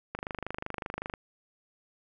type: click train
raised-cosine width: 0.5 ms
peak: -19 dBFS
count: 26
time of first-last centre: 0.15-1.138 s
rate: 25.3 Hz
effects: none